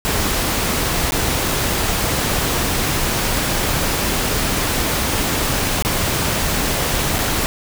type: noise with dropouts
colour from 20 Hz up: pink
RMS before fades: -19 dBFS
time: 0.05-7.46 s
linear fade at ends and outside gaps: 0 ms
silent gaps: 1.108-1.121 / 5.824-5.849 / 7.184-7.188 s
effects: none